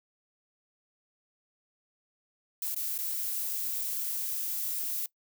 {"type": "noise with dropouts", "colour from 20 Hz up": "violet", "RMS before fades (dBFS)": -33, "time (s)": [2.62, 5.06], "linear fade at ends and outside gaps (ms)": 2, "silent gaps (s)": [[2.746, 2.763], [2.98, 2.987]], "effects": ["noise-tail reverb RT60 0.1 s tail -21 dB re dry"]}